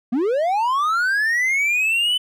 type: linear sweep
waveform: triangle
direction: up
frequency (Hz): 220 to 3033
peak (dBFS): -15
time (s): 0.12-2.18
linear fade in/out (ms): 10
effects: none